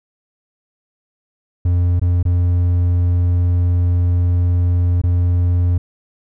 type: tone with dropouts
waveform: triangle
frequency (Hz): 88.1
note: F2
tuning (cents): +16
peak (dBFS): -10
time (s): 1.65-5.78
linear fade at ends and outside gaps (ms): 5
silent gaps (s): 1.996-2.015 / 2.229-2.252 / 5.016-5.036
effects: none